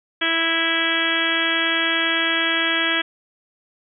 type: harmonic tone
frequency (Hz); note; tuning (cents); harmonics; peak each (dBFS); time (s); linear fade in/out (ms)
329.6; E4; 0; 1 / 2 / 3 / 4 / 5 / 6 / 7 / 8 / 9 / 10; -28 / -31 / -34 / -29 / -23 / -26 / -27 / -30 / -30 / -24; 0.21-3.02; 10
effects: none